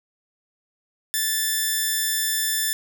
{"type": "tone with amplitude modulation", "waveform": "5% pulse", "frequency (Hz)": 1760, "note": "A6", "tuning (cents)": 0, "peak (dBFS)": -9, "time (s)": [1.14, 2.73], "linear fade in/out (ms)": 0, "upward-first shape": "sine", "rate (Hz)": 279, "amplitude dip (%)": 30, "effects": []}